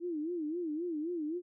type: tone with vibrato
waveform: sine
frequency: 325.7 Hz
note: E4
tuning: 21 cents flat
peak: -33 dBFS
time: 0-1.42 s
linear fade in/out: 50 ms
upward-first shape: sine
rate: 3.8 Hz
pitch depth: 160 cents each way
effects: none